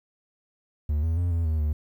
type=tone with pitch steps; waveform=triangle; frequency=74.9 / 81.6 / 87.6 / 83.7 / 78.9 / 75.1 Hz; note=D2 / E2 / F2 / E2 / D#2 / D2; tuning=+35 / -17 / +6 / +27 / +25 / +39 cents; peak=-20 dBFS; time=0.89-1.73 s; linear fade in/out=5 ms; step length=140 ms; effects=10-bit